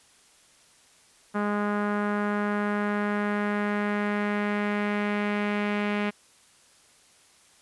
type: tone with low-pass filter sweep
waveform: sawtooth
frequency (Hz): 206.6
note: G#3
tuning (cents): -9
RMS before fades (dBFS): -27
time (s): 1.34-6.11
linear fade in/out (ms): 20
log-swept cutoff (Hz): 1400 to 2400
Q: 2.3
effects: white hiss -58 dBFS RMS until 7.61 s + resampled to 24000 Hz